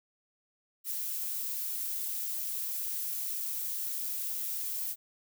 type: noise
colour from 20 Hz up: violet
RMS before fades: -35 dBFS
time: 0.84-4.96 s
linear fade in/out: 50 ms
effects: none